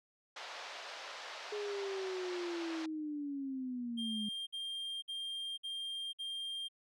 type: band-pass noise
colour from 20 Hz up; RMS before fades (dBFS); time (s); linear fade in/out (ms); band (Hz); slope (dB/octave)
pink; -47; 0.36-2.86; 5; 580 to 5300; 24
type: linear sweep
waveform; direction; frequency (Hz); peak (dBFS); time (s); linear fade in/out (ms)
sine; down; 419.8 to 207.7; -37; 1.52-4.29; 5
type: tone bursts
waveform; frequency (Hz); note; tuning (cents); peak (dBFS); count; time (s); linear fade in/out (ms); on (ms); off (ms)
triangle; 3196; G7; +33; -37; 5; 3.97-6.686; 20; 500; 54
effects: none